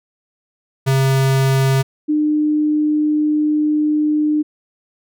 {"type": "tone pair in turn", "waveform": ["square", "sine"], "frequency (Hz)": [134.2, 302.2], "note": ["C3", "D4"], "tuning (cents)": [44, 50], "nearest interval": "octave + major second", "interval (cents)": 1406, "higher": "second", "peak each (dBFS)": -13, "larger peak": "neither", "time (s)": [[0.86, 1.83], [2.08, 4.43]], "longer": "second", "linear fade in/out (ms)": 20, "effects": []}